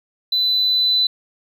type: tone with level ramp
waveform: triangle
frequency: 4001 Hz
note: B7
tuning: 22 cents sharp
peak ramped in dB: -13 to -10 dBFS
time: 0.32-1.07 s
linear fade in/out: 5 ms
effects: tanh soft clip ceiling -12 dBFS